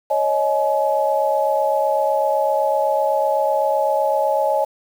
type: chord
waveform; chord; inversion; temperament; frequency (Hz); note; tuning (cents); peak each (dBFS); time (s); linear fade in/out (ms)
sine; C# suspended second; none; equal with one note detuned; 554.4 / 622.3 / 848.6; C#5 / D#5 / G#5; 0 / 0 / +37; -20; 0.1-4.65; 10
effects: 7-bit